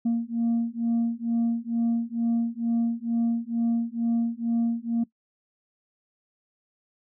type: beating tone pair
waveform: sine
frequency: 231.3 / 233.5 Hz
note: A#3 / A#3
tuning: -13 / +3 cents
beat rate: 2.2 Hz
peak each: -24 dBFS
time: 0.05-5.04 s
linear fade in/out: 10 ms
effects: noise-tail reverb RT60 0.1 s tail -20 dB re dry + tanh soft clip ceiling -19 dBFS